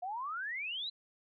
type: exponential sweep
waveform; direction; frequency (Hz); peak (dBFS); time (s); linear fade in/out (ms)
sine; up; 697 to 4091; -36; 0.02-0.9; 10
effects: none